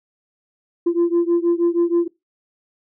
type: beating tone pair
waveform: sine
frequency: 340.5 / 346.8 Hz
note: F4 / F4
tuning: -44 / -12 cents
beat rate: 6.3 Hz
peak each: -16 / -17 dBFS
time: 0.86-2.08 s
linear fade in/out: 10 ms
effects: noise-tail reverb RT60 0.2 s tail -22 dB re dry + tanh soft clip ceiling -11 dBFS